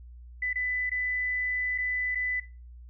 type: tone with dropouts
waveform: sine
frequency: 1997 Hz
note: B6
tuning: 19 cents sharp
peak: -27 dBFS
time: 0.42-2.4 s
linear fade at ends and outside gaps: 5 ms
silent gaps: 0.531-0.556 / 0.896-0.915 / 1.779-1.783 / 2.149-2.154 s
effects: noise-tail reverb RT60 0.3 s tail -17 dB re dry + added 60 Hz sine -44 dBFS peak until 2.89 s